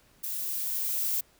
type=noise with level ramp; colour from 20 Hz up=violet; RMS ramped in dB=-34 to -28 dBFS; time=0.23-1.21 s; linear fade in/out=10 ms; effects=pink hiss -62 dBFS RMS until 1.39 s